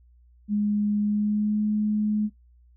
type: tone with pitch glide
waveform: sine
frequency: 207.7 to 211.6 Hz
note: G#3 to G#3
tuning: 0 to +33 cents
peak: -21 dBFS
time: 0.48-2.3 s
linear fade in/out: 50 ms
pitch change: +33 cents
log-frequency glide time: 1.01-1.63 s
effects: noise-tail reverb RT60 0.1 s tail -17 dB re dry + added 60 Hz sine -53 dBFS peak until 2.76 s